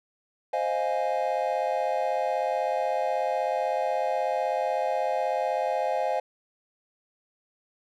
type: chord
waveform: triangle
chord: F minor seventh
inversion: second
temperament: equal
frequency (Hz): 523.3 / 622.3 / 698.5 / 830.6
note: C5 / Eb5 / F5 / Ab5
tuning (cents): 0 / 0 / 0 / 0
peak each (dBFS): -28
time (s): 0.53-6.2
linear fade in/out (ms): 5
effects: none